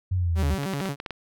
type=linear sweep; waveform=sine; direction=down; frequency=94.5 to 72.4 Hz; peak=-21 dBFS; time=0.11-0.55 s; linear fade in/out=10 ms
type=tone with vibrato; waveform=sawtooth; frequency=164.81 Hz; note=E3; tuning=in tune; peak=-23 dBFS; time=0.35-0.96 s; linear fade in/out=50 ms; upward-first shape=square; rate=6.5 Hz; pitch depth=270 cents each way
type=clicks; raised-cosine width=0.3 ms; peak=-16 dBFS; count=7; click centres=0.634 / 0.736 / 0.803 / 0.857 / 1.001 / 1.062 / 1.107 s
effects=none